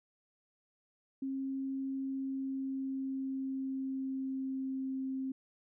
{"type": "tone with pitch glide", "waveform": "sine", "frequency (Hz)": [268.7, 264.7], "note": ["C4", "C4"], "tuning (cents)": [46, 20], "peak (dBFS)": -34, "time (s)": [1.22, 5.32], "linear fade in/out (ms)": 5, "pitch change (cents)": -26, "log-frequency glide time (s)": [1.95, 5.05], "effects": []}